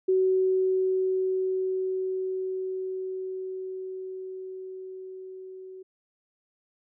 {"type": "tone with level ramp", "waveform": "sine", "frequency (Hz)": 375.6, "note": "F#4", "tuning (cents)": 26, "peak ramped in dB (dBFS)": [-19, -40], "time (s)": [0.08, 5.83], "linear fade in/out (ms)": 10, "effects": []}